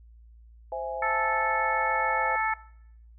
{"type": "chord", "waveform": "sine", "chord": "C augmented", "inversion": "none", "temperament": "equal", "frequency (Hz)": [523.3, 659.3, 830.6], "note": ["C5", "E5", "G#5"], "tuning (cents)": [0, 0, 0], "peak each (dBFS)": -34, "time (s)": [0.72, 2.36], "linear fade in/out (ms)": 2}
{"type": "harmonic tone", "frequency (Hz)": 438.8, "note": "A4", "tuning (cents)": -5, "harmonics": [2, 3, 4, 5], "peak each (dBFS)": [-28, -30, -31, -32], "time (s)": [1.02, 2.54], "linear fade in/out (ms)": 5}
{"effects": ["noise-tail reverb RT60 0.7 s tail -20 dB re dry", "added 57 Hz sine -49 dBFS peak until 3.18 s"]}